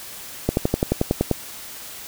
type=slowing click train; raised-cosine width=2 ms; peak=-4 dBFS; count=10; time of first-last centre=0.49-1.313 s; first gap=81 ms; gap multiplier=1.03; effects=white hiss -37 dBFS RMS until 2.07 s